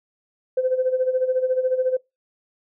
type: tone with tremolo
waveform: sine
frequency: 513 Hz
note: C5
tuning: 34 cents flat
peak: -15 dBFS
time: 0.57-1.97 s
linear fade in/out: 5 ms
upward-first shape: sine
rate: 14 Hz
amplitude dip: 75%
effects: noise-tail reverb RT60 0.2 s tail -22 dB re dry + tanh soft clip ceiling -11 dBFS